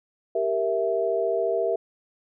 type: chord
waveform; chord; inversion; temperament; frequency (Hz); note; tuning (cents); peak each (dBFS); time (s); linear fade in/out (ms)
sine; E diminished; first; equal; 392 / 466.2 / 659.3; G4 / Bb4 / E5; 0 / 0 / 0; -27 / -26 / -25; 0.35-1.76; 5
effects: none

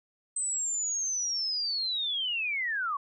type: linear sweep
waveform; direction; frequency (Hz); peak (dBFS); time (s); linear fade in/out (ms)
sine; down; 8210 to 1086; -28; 0.36-2.97; 5
effects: none

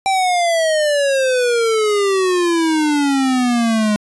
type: exponential sweep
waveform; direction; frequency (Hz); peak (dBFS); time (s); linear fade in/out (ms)
square; down; 785 to 207.7; -14; 0.06-3.96; 0
effects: resampled to 24000 Hz

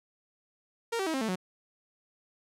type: tone with pitch steps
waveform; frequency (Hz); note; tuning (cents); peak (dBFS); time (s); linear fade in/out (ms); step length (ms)
sawtooth; 463.4 / 385.2 / 320.2 / 266.2 / 221.2 / 183.9; A#4 / G4 / D#4 / C4 / A3 / F#3; -10 / -30 / +50 / +30 / +9 / -10; -25; 0.92-1.358; 10; 73
effects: low-pass 11000 Hz 12 dB/octave

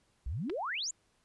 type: exponential sweep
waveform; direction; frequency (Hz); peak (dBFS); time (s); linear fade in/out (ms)
sine; up; 53.2 to 7650; -33; 0.26-0.91; 5
type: clicks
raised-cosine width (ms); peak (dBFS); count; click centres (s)
0.3; -28; 2; 0.497 / 0.5
effects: pink hiss -72 dBFS RMS until 1.24 s + resampled to 24000 Hz

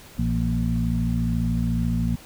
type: harmonic tone with a mistuned harmonic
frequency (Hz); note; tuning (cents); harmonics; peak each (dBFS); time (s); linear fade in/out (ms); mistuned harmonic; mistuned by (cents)
58.1; A#1; -5; 1 / 2 / 3 / 4; -26 / -26 / -26 / -26; 0.18-2.16; 10; 3; -42
effects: pink hiss -46 dBFS RMS until 2.25 s

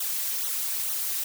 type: noise with flanger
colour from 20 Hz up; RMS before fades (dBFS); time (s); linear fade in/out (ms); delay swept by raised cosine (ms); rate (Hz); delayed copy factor
blue; -29; 0-1.24; 5; 0.4 to 4.9; 2.2; -1
effects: none

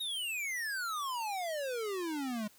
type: exponential sweep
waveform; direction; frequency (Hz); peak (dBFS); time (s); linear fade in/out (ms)
square; down; 3820 to 204.5; -35; 0-2.48; 10
effects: white hiss -62 dBFS RMS until 2.58 s

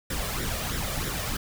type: noise with flanger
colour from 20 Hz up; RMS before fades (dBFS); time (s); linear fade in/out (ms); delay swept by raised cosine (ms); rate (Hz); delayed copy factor
pink; -30; 0.1-1.37; 5; 0.54 to 1.74; 3.1; +0.6
effects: none

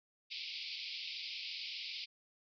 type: band-pass noise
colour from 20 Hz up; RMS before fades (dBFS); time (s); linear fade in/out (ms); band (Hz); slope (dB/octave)
white; -44; 0.3-2.06; 20; 2200 to 5100; 96
effects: none

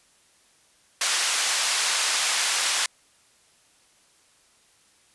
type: band-pass noise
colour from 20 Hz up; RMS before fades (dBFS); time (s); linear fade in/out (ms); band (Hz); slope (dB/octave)
white; -24; 1.01-2.86; 2; 890 to 7600; 12
effects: white hiss -60 dBFS RMS until 5.14 s + resampled to 24000 Hz

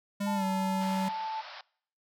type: tone with pitch glide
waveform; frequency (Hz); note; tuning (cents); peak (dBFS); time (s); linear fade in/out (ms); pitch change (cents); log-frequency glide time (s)
square; 201.7 to 190.71; G3 to G3; +50 to -47; -30; 0.2-1.09; 10; -97; 0.34-0.44
type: tone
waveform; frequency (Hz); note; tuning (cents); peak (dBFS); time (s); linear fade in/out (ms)
sine; 880; A5; 0; -32; 0.26-1.42; 20
type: band-pass noise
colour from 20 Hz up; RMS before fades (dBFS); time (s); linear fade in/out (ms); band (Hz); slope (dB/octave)
pink; -46; 0.81-1.61; 2; 580 to 5300; 96
effects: noise-tail reverb RT60 0.6 s tail -24 dB re dry

